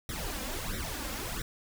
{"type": "noise with flanger", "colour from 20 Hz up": "pink", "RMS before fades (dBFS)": -36, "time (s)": [0.09, 1.42], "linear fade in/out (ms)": 2, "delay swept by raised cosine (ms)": [0.53, 3.83], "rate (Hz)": 1.5, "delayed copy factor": 1, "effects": []}